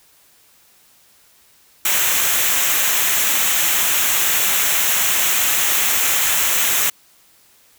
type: noise with comb filter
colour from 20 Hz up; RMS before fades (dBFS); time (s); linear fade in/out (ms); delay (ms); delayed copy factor
white; -17; 1.85-6.9; 5; 0.21; -0.6
effects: white hiss -53 dBFS RMS until 7.78 s